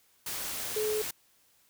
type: tone in noise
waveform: sine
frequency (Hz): 428.3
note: A4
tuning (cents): -47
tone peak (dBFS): -28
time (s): 0.76-1.02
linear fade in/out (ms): 5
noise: white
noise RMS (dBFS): -36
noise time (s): 0.26-1.11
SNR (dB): +5
effects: white hiss -66 dBFS RMS until 1.69 s